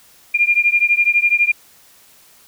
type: beating tone pair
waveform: sine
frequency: 2400 / 2412 Hz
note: D7 / D7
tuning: +37 / +46 cents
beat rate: 12 Hz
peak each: -15 dBFS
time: 0.34-1.52 s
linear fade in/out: 10 ms
effects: white hiss -49 dBFS RMS until 2.47 s